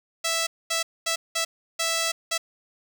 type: tone bursts at uneven times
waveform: 5% pulse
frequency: 659.3 Hz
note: E5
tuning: in tune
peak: -12 dBFS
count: 6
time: 0.24-0.47 / 0.7-0.83 / 1.06-1.16 / 1.35-1.45 / 1.79-2.12 / 2.31-2.38 s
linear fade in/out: 10 ms
effects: none